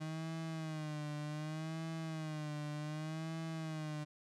35% pulse tone with vibrato, 155.56 Hz, D#3, in tune, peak -38 dBFS, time 0-4.05 s, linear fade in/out 20 ms, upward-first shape sine, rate 0.66 Hz, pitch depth 76 cents each way, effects low-pass 8000 Hz 12 dB/octave

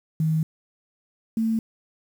sine tone pair in turn, 158.4 / 223.9 Hz, D#3 / A3, +31 / +30 cents, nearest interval tritone, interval 599 cents, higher second, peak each -19 / -20 dBFS, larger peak first, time 0.2-0.43 / 1.37-1.59 s, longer first, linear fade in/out 2 ms, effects 8-bit

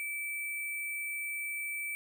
sine tone with sample-and-hold, 2316 Hz, D7, 25 cents flat, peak -34 dBFS, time 0-1.95 s, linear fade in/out 0 ms, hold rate 11025 Hz, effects none

